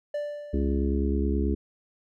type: tone with exponential decay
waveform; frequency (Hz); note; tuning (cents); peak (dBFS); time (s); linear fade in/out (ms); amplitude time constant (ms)
triangle; 587.3; D5; 0; -24; 0.14-1.2; 5; 230
type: harmonic tone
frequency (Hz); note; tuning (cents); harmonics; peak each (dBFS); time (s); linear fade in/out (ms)
69.3; C#2; 0; 1 / 3 / 4 / 5 / 6; -25 / -30 / -31 / -32 / -33; 0.53-1.55; 10
effects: none